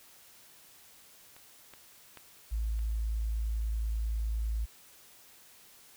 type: clicks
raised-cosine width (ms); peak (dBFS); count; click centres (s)
0.3; -36 / -33 / -30 / -38; 4; 1.365 / 1.737 / 2.173 / 2.791
type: tone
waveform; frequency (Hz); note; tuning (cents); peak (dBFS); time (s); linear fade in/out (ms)
sine; 55; A1; 0; -29; 2.51-4.66; 20
effects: white hiss -57 dBFS RMS until 5.96 s